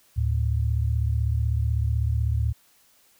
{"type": "tone pair together", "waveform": "sine", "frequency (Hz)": [74.6, 110.62], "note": ["D2", "A2"], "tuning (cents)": [28, 10], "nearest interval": "perfect fifth", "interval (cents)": 682, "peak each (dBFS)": [-23, -24], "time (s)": [0.16, 2.53], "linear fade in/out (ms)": 20, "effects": ["white hiss -60 dBFS RMS until 3.19 s"]}